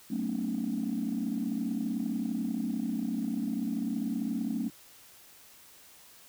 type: tone cluster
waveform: sine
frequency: 186.9 / 222.1 / 242.5 / 273.6 / 305.1 Hz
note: F#3 / A3 / B3 / C#4 / D#4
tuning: +18 / +16 / -31 / -23 / -34 cents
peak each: -37 / -32 / -37 / -34 / -40 dBFS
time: 0.1-4.7 s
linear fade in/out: 10 ms
effects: tanh soft clip ceiling -22 dBFS + white hiss -55 dBFS RMS until 6.28 s